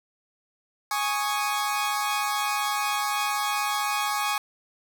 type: chord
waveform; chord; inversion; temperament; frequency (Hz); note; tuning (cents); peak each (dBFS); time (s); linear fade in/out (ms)
sawtooth; Ab suspended fourth; none; equal; 830.6 / 1108.7 / 1244.5; Ab5 / Db6 / Eb6; 0 / 0 / 0; -24 / -25 / -28; 0.91-4.38; 2
effects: none